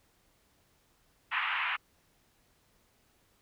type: band-pass noise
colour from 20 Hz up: white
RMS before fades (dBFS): -32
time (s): 1.31-1.77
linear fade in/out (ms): 20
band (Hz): 870 to 2800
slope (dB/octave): 48
effects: pink hiss -69 dBFS RMS until 3.41 s